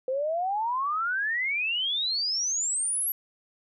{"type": "exponential sweep", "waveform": "sine", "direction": "up", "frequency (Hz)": [506, 11840], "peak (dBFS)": -25, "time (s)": [0.08, 3.12], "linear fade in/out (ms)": 2, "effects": []}